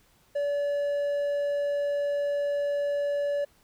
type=tone; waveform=triangle; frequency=574 Hz; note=D5; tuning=40 cents flat; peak=-23 dBFS; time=0.35-3.45 s; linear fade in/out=10 ms; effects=pink hiss -63 dBFS RMS until 3.63 s